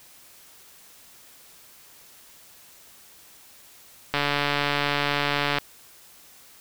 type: click train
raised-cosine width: 0.3 ms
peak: -7 dBFS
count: 209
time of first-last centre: 4.14-5.584 s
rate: 144 Hz
effects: white hiss -51 dBFS RMS until 6.6 s